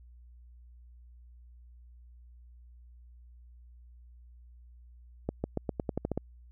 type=accelerating click train; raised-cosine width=2 ms; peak=-17 dBFS; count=10; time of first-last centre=5.29-6.176 s; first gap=150 ms; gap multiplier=0.89; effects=added 60 Hz sine -51 dBFS peak until 6.51 s